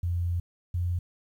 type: tone pair in turn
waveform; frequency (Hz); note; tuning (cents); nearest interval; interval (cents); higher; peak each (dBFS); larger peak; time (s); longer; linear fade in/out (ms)
sine; 86.9 / 88.06; F2 / F2; -8 / +15; unison; 23; second; -25; neither; 0.03-0.4 / 0.74-0.99; first; 5
effects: 10-bit